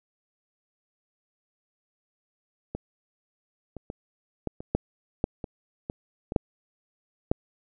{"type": "clicks", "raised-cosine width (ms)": 2, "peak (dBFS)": [-18, -24, -21, -15, -24, -9, -9, -20, -18, -18, -6, -8], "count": 12, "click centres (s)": [2.75, 3.767, 3.901, 4.473, 4.605, 4.75, 5.241, 5.442, 5.899, 6.321, 6.362, 7.315], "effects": []}